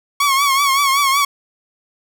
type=tone with vibrato; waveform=sawtooth; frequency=1108.7 Hz; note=C#6; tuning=in tune; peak=-9 dBFS; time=0.2-1.25 s; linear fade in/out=5 ms; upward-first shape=triangle; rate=5.3 Hz; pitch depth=82 cents each way; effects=none